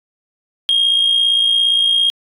sine tone with amplitude modulation, 3242 Hz, G#7, 42 cents flat, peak -7 dBFS, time 0.69-2.1 s, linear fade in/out 0 ms, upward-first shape sine, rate 57.5 Hz, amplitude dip 55%, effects tanh soft clip ceiling -8 dBFS

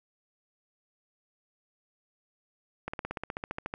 slowing click train, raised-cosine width 0.5 ms, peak -19 dBFS, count 14, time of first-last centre 2.88-3.739 s, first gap 55 ms, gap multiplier 1.03, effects none

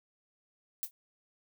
violet noise with exponential decay, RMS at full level -30 dBFS, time 0.83-0.91 s, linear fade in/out 0 ms, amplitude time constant 17 ms, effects none

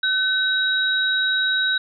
sine tone pair together, 1519 / 3830 Hz, F#6 / A#7, +45 / +46 cents, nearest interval octave + major third, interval 1601 cents, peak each -20 / -21 dBFS, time 0.03-1.78 s, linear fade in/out 5 ms, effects none

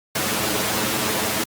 pink noise with comb filter, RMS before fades -22 dBFS, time 0.15-1.44 s, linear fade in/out 5 ms, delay 9.3 ms, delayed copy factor +0.8, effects high-pass 150 Hz 12 dB/octave + Opus 48 kbps

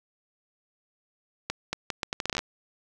accelerating click train, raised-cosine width 0.2 ms, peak -11 dBFS, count 13, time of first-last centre 1.5-2.391 s, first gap 230 ms, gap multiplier 0.75, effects none

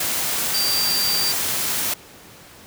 sine tone in noise, 4699 Hz, D8, in tune, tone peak -20 dBFS, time 0.54-1.32 s, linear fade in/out 5 ms, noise white, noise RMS -23 dBFS, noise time 0-1.94 s, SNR 0 dB, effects pink hiss -44 dBFS RMS until 2.66 s + high-pass 80 Hz 12 dB/octave

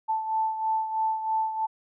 sine beating tone pair, 880 / 883.1 Hz, A5 / A5, 0 / +6 cents, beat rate 3.1 Hz, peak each -25 / -32 dBFS, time 0.08-1.67 s, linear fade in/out 20 ms, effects none

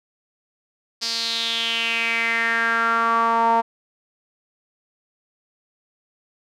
sawtooth tone with band-pass filter sweep, 229.5 Hz, A#3, 27 cents flat, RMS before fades -21 dBFS, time 1.01-3.62 s, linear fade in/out 20 ms, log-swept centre 4900 to 850 Hz, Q 5.3, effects none

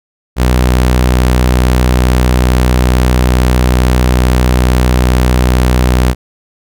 sawtooth tone, 62.3 Hz, B1, 16 cents sharp, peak -3 dBFS, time 0.36-6.15 s, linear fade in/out 50 ms, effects none

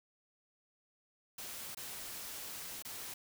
white noise with dropouts, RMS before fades -45 dBFS, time 1.38-3.14 s, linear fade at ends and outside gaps 5 ms, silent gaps 1.748-1.77 / 2.824-2.849 s, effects none

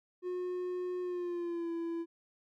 triangle tone with pitch glide, 361.3 to 335.2 Hz, F#4 to E4, -41 to +29 cents, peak -32 dBFS, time 0.22-2.06 s, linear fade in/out 50 ms, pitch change -130 cents, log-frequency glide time 1.02-1.71 s, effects none

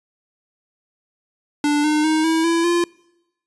square tone with pitch steps, 293.7 / 303.4 / 313.3 / 323.6 / 334.3 / 345.3 Hz, D4 / D#4 / D#4 / E4 / E4 / F4, 0 / -44 / +12 / -32 / +24 / -20 cents, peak -16 dBFS, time 1.64-2.84 s, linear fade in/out 2 ms, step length 200 ms, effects noise-tail reverb RT60 0.9 s tail -25 dB re dry + resampled to 24000 Hz

